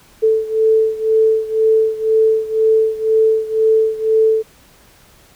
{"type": "beating tone pair", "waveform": "sine", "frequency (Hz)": [440, 442], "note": ["A4", "A4"], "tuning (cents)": [0, 8], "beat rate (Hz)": 2, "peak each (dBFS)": [-13, -16], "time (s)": [0.22, 4.43], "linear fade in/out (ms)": 20, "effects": ["pink hiss -48 dBFS RMS until 5.35 s"]}